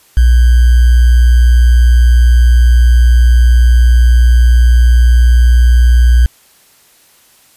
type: tone with sample-and-hold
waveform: sine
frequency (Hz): 60.1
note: B1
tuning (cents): -46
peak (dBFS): -3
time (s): 0.17-6.26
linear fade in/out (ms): 0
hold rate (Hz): 1575
effects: white hiss -47 dBFS RMS until 7.56 s + resampled to 32000 Hz